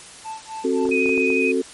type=tone with tremolo; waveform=triangle; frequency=881 Hz; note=A5; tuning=2 cents sharp; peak=-26 dBFS; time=0.24-0.88 s; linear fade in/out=20 ms; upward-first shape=sine; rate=3.8 Hz; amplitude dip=100%
type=chord; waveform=sine; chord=F# diminished; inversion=second; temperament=just; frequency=266.4 / 370 / 444 Hz; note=C4 / F#4 / A4; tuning=+31 / 0 / +16 cents; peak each=-22 dBFS; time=0.64-1.62 s; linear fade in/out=10 ms
type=clicks; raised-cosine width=1 ms; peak=-21 dBFS; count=6; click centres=0.854 / 0.891 / 1.059 / 1.093 / 1.178 / 1.303 s
type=tone with vibrato; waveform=sine; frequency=2500 Hz; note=D#7; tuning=8 cents sharp; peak=-20 dBFS; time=0.91-1.52 s; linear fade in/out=10 ms; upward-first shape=triangle; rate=11 Hz; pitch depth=15 cents each way
effects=white hiss -41 dBFS RMS until 1.73 s + MP3 48 kbps